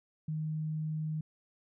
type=tone; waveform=sine; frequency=155.56 Hz; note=D#3; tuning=in tune; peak=-32 dBFS; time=0.28-1.21 s; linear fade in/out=5 ms; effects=none